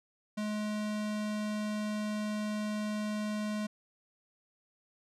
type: tone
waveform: square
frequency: 211.5 Hz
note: G#3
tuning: 32 cents sharp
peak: -33 dBFS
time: 0.37-3.67 s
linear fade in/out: 10 ms
effects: low-pass 9000 Hz 12 dB/octave